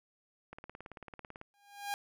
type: click train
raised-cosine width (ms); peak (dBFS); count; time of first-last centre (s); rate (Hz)
0.5; -31; 17; 0.53-1.414; 18.1
type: tone with exponential growth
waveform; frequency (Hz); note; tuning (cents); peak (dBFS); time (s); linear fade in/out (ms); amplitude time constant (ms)
sawtooth; 810; G#5; -43; -28; 1.54-1.94; 0; 85
effects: none